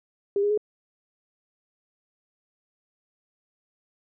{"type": "tone with pitch steps", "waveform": "sine", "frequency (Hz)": [401.3, 411.4, 421.7], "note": ["G4", "G#4", "G#4"], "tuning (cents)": [41, -16, 26], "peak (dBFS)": -20, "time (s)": [0.36, 0.576], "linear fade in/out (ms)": 2, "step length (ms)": 72, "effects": []}